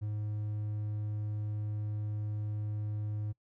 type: tone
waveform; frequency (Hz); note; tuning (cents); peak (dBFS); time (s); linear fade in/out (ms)
triangle; 105.5; G#2; +28; -31; 0.01-3.33; 20
effects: noise-tail reverb RT60 0.1 s tail -24 dB re dry